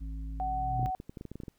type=harmonic tone; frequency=53.9 Hz; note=A1; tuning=35 cents flat; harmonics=1 / 3 / 5; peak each=-35 / -48 / -48 dBFS; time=0-0.91 s; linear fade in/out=20 ms
type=tone with exponential growth; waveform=sine; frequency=123.47 Hz; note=B2; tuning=in tune; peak=-27 dBFS; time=0.21-0.86 s; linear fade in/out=0 ms; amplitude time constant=140 ms
type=tone; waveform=sine; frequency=750 Hz; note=F#5; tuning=23 cents sharp; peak=-30 dBFS; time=0.4-0.95 s; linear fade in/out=0 ms
type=clicks; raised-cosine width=3 ms; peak=-28 dBFS; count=12; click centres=0.795 / 0.829 / 1.001 / 1.095 / 1.172 / 1.211 / 1.253 / 1.316 / 1.356 / 1.402 / 1.435 / 1.482 s
effects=pink hiss -72 dBFS RMS until 1.58 s